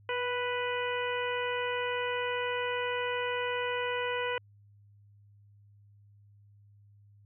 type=harmonic tone with a mistuned harmonic; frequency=493.9 Hz; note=B4; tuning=in tune; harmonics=1 / 2 / 3 / 4 / 5 / 6; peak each=-33 / -36 / -38 / -39 / -40 / -41 dBFS; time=0.09-4.38 s; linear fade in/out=2 ms; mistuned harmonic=1; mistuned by=-17 cents; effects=added 102 Hz sine -56 dBFS peak until 7.25 s